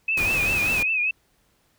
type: tone with vibrato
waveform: sine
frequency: 2540 Hz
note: D#7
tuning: 35 cents sharp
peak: -20 dBFS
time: 0.08-1.11 s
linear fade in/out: 5 ms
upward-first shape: triangle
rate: 5.1 Hz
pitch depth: 100 cents each way
type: noise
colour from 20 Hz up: pink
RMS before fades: -30 dBFS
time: 0.17-0.83 s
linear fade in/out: 5 ms
effects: pink hiss -65 dBFS RMS until 1.78 s